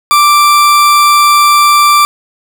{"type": "tone", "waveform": "40% pulse", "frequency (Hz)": 1174.7, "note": "D6", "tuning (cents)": 0, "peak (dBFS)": -3, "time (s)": [0.11, 2.05], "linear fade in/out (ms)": 0, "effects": []}